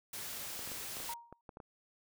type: noise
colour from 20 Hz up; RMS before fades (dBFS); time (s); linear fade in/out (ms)
white; -43; 0.13-1.14; 5
type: clicks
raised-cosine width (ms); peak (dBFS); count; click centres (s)
1; -34; 9; 0.593 / 0.675 / 0.717 / 0.969 / 1.001 / 1.326 / 1.492 / 1.571 / 1.602
type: tone with exponential decay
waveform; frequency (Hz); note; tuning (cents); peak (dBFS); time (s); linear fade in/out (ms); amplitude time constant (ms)
sine; 938; A#5; +11; -37; 1.09-1.41; 2; 69
effects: none